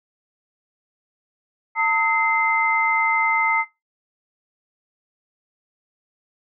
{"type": "tone cluster", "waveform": "sine", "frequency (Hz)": [902, 1275, 2077], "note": ["A5", "D#6", "C7"], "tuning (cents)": [43, 42, -13], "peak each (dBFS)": [-20, -24, -21], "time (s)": [1.75, 3.65], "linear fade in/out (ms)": 50, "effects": ["noise-tail reverb RT60 0.2 s tail -18 dB re dry"]}